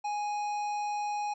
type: harmonic tone with a mistuned harmonic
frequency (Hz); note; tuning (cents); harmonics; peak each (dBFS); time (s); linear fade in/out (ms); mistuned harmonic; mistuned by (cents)
830.6; G#5; 0; 1 / 3 / 5 / 7 / 9; -30 / -44 / -52 / -50 / -56; 0.04-1.34; 10; 7; -51
effects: none